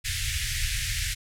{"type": "band-stop noise", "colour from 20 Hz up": "pink", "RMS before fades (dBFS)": -28, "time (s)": [0.04, 1.15], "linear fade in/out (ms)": 20, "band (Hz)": [120, 1700], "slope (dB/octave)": 48, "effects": ["low-pass 11000 Hz 12 dB/octave"]}